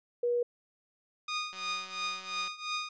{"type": "tone", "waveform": "sine", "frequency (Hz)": 481.7, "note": "B4", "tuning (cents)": -43, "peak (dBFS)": -26, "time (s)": [0.23, 0.43], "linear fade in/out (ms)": 5}
{"type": "tone with tremolo", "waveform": "15% pulse", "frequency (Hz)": 1232, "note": "D#6", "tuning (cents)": -17, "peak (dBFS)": -24, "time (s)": [1.28, 2.89], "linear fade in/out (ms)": 5, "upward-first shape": "triangle", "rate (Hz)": 2.9, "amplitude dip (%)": 90}
{"type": "click train", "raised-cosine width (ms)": 0.2, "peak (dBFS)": -31, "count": 179, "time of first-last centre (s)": [1.53, 2.477], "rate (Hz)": 188}
{"effects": ["resampled to 16000 Hz"]}